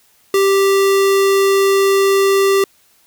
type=tone; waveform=square; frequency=392 Hz; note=G4; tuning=in tune; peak=-11 dBFS; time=0.34-2.64 s; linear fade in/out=2 ms; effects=white hiss -54 dBFS RMS until 3.06 s